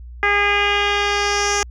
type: tone with low-pass filter sweep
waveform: 10% pulse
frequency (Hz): 407.8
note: G#4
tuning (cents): -32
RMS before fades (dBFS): -18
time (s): 0.23-1.63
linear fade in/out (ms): 0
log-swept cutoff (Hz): 2000 to 6600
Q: 2.8
effects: added 60 Hz sine -33 dBFS peak until 1.7 s